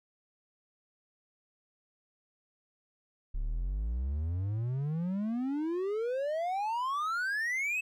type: exponential sweep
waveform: triangle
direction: up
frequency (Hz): 33.07 to 2637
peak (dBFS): -28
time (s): 3.34-7.81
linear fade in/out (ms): 10
effects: none